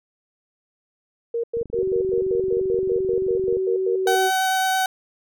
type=tone bursts; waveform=sine; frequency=466.2 Hz; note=A#4; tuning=in tune; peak=-21 dBFS; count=15; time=1.34-4.153 s; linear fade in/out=5 ms; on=97 ms; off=97 ms
type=click train; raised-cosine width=3 ms; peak=-25 dBFS; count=47; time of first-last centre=1.57-3.57 s; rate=23 Hz
type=tone; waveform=sine; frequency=378.1 Hz; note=F#4; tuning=38 cents sharp; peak=-20 dBFS; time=1.74-4.31 s; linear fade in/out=50 ms
type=tone with vibrato; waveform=30% pulse; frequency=757 Hz; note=F#5; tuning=39 cents sharp; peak=-16 dBFS; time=4.07-4.86 s; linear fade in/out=2 ms; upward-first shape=triangle; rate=9 Hz; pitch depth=10 cents each way
effects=none